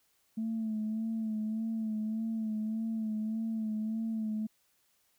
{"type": "tone with vibrato", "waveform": "sine", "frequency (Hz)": 220, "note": "A3", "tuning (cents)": 0, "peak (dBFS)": -30, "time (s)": [0.37, 4.47], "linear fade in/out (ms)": 10, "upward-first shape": "sine", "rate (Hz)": 1.7, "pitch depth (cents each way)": 40, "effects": ["tanh soft clip ceiling -27 dBFS", "white hiss -72 dBFS RMS until 5.18 s"]}